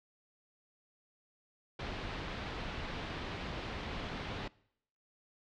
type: low-pass noise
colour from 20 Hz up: pink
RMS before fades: -41 dBFS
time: 1.79-4.48 s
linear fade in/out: 5 ms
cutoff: 4000 Hz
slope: 24 dB/octave
effects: noise-tail reverb RT60 0.7 s tail -23 dB re dry